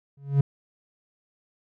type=tone with exponential growth; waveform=triangle; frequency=139.8 Hz; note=C#3; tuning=15 cents sharp; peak=-11 dBFS; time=0.17-0.41 s; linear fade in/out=5 ms; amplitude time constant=51 ms; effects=none